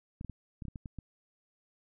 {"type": "clicks", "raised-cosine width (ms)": 5, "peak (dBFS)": -29, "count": 9, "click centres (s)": [0.211, 0.247, 0.297, 0.622, 0.653, 0.683, 0.758, 0.858, 0.987], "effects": []}